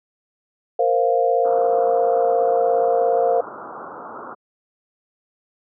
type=chord; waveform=sine; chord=Bb suspended second; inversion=none; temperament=equal; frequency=466.2 / 523.3 / 698.5 Hz; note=Bb4 / C5 / F5; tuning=0 / 0 / 0 cents; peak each=-19 dBFS; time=0.79-3.41 s; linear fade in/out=5 ms
type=low-pass noise; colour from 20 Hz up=white; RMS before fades=-34 dBFS; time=1.44-4.35 s; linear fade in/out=20 ms; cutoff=1400 Hz; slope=96 dB/octave
effects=high-pass 300 Hz 12 dB/octave